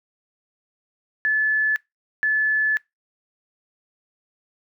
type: tone bursts at uneven times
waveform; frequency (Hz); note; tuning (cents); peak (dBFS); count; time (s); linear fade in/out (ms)
sine; 1730; A6; -30; -17; 2; 1.25-1.76 / 2.23-2.77; 0
effects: noise-tail reverb RT60 0.2 s tail -24 dB re dry